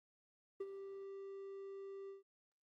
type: tone with ADSR envelope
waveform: triangle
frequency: 392 Hz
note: G4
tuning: in tune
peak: -36 dBFS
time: 0.6-2.23 s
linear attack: 8 ms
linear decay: 39 ms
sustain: -9 dB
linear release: 140 ms
effects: Opus 24 kbps